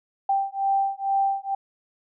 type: beating tone pair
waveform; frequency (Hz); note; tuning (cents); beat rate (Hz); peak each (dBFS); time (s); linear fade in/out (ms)
sine; 784 / 786.2; G5 / G5; 0 / +5; 2.2; -24; 0.29-1.55; 5
effects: none